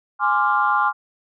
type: chord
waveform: sine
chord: D half-diminished seventh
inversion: second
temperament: equal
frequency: 830.6 / 1046.5 / 1174.7 / 1396.9 Hz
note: Ab5 / C6 / D6 / F6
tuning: 0 / 0 / 0 / 0 cents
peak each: -21 dBFS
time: 0.19-0.93 s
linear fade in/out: 50 ms
effects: tanh soft clip ceiling -5 dBFS